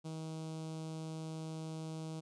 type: tone with notch filter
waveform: sawtooth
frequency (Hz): 159.2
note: D#3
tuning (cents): +40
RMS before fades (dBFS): -43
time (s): 0.04-2.21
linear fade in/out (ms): 20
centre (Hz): 1800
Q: 0.71
effects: resampled to 22050 Hz